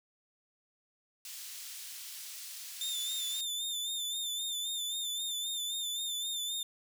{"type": "high-pass noise", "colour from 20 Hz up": "pink", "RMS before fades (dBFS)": -45, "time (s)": [1.25, 3.41], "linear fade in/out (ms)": 2, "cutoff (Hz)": 3800, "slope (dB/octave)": 12}
{"type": "tone with vibrato", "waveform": "sawtooth", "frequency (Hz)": 3580, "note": "A7", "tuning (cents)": 29, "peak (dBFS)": -31, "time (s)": [2.81, 6.63], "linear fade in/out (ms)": 2, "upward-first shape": "sine", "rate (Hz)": 3.8, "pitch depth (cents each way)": 50}
{"effects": []}